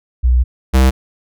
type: tone pair in turn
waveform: sine / square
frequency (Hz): 61.6 / 65.26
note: B1 / C2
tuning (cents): -4 / -4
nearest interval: minor second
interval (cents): 100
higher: second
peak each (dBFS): -8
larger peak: neither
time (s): 0.23-0.44 / 0.73-0.91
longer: first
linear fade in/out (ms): 20
effects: none